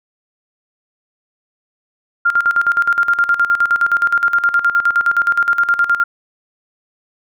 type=tone with tremolo; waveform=sine; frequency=1396.9 Hz; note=F6; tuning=in tune; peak=-9 dBFS; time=2.25-6.04 s; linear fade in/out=10 ms; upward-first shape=square; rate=9.6 Hz; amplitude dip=75%; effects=none